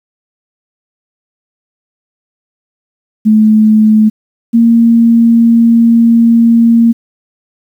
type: tone pair in turn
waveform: sine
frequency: 216.2 / 231.4 Hz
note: A3 / A#3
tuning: -30 / -13 cents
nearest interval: minor second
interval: 117 cents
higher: second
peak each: -3 dBFS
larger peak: neither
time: 3.25-4.1 / 4.53-6.93 s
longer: second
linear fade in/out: 20 ms
effects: 7-bit